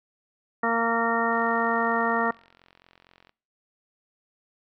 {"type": "harmonic tone", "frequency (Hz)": 230.5, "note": "A#3", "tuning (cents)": -19, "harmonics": [1, 2, 3, 4, 5, 6, 8], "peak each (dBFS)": [-29, -29, -29, -29, -29, -29, -29], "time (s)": [0.63, 2.31], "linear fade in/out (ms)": 5}
{"type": "click train", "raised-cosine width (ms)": 0.3, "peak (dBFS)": -37, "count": 88, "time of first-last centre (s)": [1.33, 3.294], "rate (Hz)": 44.3}
{"effects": ["noise-tail reverb RT60 0.5 s tail -25 dB re dry"]}